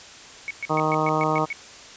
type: tone bursts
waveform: sine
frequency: 2224 Hz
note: C#7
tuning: 5 cents sharp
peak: -26 dBFS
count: 8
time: 0.48-1.528 s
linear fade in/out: 0 ms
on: 26 ms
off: 120 ms
type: harmonic tone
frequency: 155.56 Hz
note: D#3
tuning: in tune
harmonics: 1 / 2 / 3 / 4 / 5 / 6 / 7 / 8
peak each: -28 / -28 / -28 / -28 / -28 / -28 / -28 / -28 dBFS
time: 0.69-1.46 s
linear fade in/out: 20 ms
effects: white hiss -43 dBFS RMS until 1.96 s + resampled to 16000 Hz